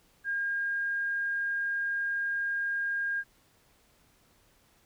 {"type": "tone", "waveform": "sine", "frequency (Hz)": 1616, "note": "G#6", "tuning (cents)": -48, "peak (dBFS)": -28, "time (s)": [0.24, 3.24], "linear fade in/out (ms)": 50, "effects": ["pink hiss -65 dBFS RMS until 4.85 s"]}